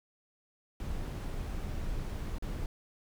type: noise with dropouts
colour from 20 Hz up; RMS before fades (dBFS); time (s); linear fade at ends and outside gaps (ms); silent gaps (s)
brown; -36; 0.8-2.66; 1; 2.384-2.424
effects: none